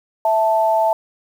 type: tone pair together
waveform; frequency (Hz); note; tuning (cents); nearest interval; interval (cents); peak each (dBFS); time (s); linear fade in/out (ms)
sine; 657.4 / 880; E5 / A5; -5 / 0; perfect fourth; 505; -16; 0.25-0.93; 2
effects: 7-bit